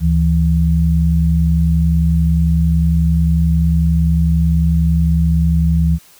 sine tone pair together, 73.42 / 164.54 Hz, D2 / E3, 0 / -3 cents, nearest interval octave + major second, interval 1397 cents, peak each -13 dBFS, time 0-5.99 s, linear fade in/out 50 ms, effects white hiss -46 dBFS RMS until 6.19 s

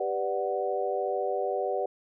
sine chord, G major seventh, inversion none, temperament equal, 392 / 493.9 / 587.3 / 740 Hz, G4 / B4 / D5 / F#5, 0 / 0 / 0 / 0 cents, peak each -32 dBFS, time 0-1.86 s, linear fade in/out 5 ms, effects none

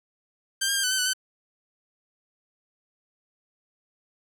10% pulse tone with pitch steps, 1576 / 1612 / 1592 / 1501 / 1536 / 1488 / 1526 Hz, G6 / G6 / G6 / F#6 / G6 / F#6 / G6, +9 / +48 / +26 / +24 / -36 / +9 / -47 cents, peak -14 dBFS, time 0.61-1.135 s, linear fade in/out 10 ms, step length 75 ms, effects 9-bit

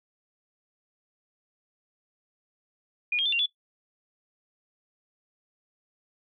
sine tone with pitch steps, 2442 / 3232 / 3528 / 2768 / 3442 Hz, D#7 / G#7 / A7 / F7 / A7, -33 / -48 / +4 / -16 / -39 cents, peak -22 dBFS, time 3.12-3.46 s, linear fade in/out 5 ms, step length 68 ms, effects noise-tail reverb RT60 0.1 s tail -17 dB re dry

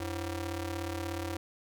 sawtooth ring-modulated tone, 211.3 Hz, G#3, 30 cents sharp, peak -27 dBFS, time 0-1.37 s, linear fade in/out 5 ms, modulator 124 Hz, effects none

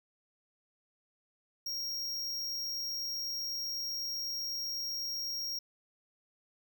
square tone, 5588 Hz, F8, in tune, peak -35 dBFS, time 1.66-5.59 s, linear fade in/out 5 ms, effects none

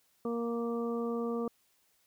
harmonic tone, 234 Hz, A#3, 7 cents sharp, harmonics 1 / 2 / 3 / 4 / 5, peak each -34 / -34 / -46 / -51 / -43 dBFS, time 0.25-1.48 s, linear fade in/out 2 ms, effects white hiss -71 dBFS RMS until 2.06 s

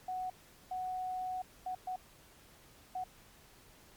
sine tone bursts at uneven times, 740 Hz, F#5, in tune, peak -35 dBFS, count 5, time 0.08-0.3 / 0.71-1.42 / 1.66-1.75 / 1.87-1.96 / 2.95-3.04 s, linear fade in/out 5 ms, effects pink hiss -60 dBFS RMS until 3.96 s + MP3 96 kbps

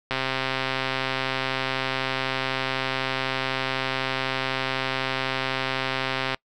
click train, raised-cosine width 0.3 ms, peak -9 dBFS, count 824, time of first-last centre 0.11-6.345 s, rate 132 Hz, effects noise-tail reverb RT60 0.1 s tail -25 dB re dry

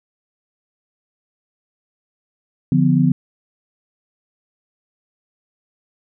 sine chord, B diminished, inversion first, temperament equal with one note detuned, 146.83 / 174.61 / 250.8 Hz, D3 / F3 / B3, 0 / 0 / +27 cents, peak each -16 dBFS, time 2.72-3.12 s, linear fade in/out 2 ms, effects none

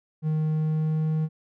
triangle tone with pitch glide, 155.56 to 156.82 Hz, D#3 to D#3, 0 to +14 cents, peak -20 dBFS, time 0.22-1.29 s, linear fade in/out 50 ms, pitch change +14 cents, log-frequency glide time 0.5-1.09 s, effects none

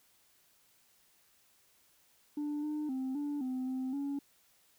sine tone with pitch steps, 295 / 301.6 / 261.7 / 290.6 / 256.9 / 259.5 / 281.3 Hz, D4 / D4 / C4 / D4 / C4 / C4 / C#4, +8 / +46 / 0 / -18 / -32 / -14 / +26 cents, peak -31 dBFS, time 2.37-4.19 s, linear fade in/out 5 ms, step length 260 ms, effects tanh soft clip ceiling -32 dBFS + white hiss -68 dBFS RMS until 4.78 s

